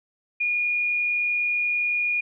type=tone with frequency modulation; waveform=sine; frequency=2437 Hz; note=D#7; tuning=37 cents flat; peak=-21 dBFS; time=0.4-2.21 s; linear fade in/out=10 ms; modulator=50.7 Hz; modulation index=0.38; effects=none